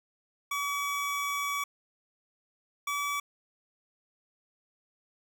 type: tone pair in turn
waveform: 25% pulse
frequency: 1139 / 1145.6 Hz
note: C#6 / D6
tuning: +47 / -43 cents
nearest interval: unison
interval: 10 cents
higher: second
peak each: -26 dBFS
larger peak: neither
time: 0.51-1.64 / 2.87-3.2 s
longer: first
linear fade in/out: 5 ms
effects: none